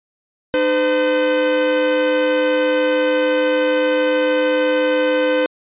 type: tone pair together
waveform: 45% pulse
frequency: 303.4 / 510 Hz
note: D#4 / C5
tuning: -44 / -44 cents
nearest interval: major sixth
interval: 900 cents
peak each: -21 / -15 dBFS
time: 0.54-5.46 s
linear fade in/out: 0 ms
effects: resampled to 8000 Hz